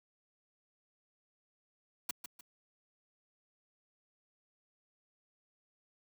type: noise with echo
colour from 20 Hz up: white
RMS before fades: -35 dBFS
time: 2.09-2.11 s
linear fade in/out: 5 ms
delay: 150 ms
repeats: 2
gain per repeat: -9 dB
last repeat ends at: 2.41 s
effects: high-pass 150 Hz 12 dB/octave